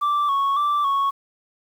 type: tone with vibrato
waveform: sine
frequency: 1138 Hz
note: C#6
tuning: 45 cents sharp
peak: -15 dBFS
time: 0.01-1.11 s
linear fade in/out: 20 ms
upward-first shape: square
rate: 1.8 Hz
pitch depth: 48 cents each way
effects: tanh soft clip ceiling -17 dBFS + 8-bit